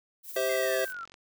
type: noise with tremolo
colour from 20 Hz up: violet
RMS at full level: -40 dBFS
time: 0.23-0.94 s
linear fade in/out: 50 ms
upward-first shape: sine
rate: 18 Hz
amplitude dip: 40%
type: chord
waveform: square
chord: C major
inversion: second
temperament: equal with one note detuned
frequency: 392 / 523.3 / 649.8 Hz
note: G4 / C5 / E5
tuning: 0 / 0 / -25 cents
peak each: -33 / -30 / -31 dBFS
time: 0.36-0.85 s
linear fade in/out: 5 ms
type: linear sweep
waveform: sine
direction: down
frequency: 2093 to 1318.5 Hz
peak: -36 dBFS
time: 0.49-1.05 s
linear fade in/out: 5 ms
type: click train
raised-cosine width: 0.2 ms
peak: -33 dBFS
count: 23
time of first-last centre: 0.66-1.141 s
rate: 45.7 Hz
effects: none